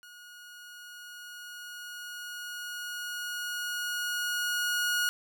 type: tone with level ramp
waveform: sawtooth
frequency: 1445 Hz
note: F#6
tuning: 41 cents flat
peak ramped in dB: -45 to -22 dBFS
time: 0.03-5.09 s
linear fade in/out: 0 ms
effects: none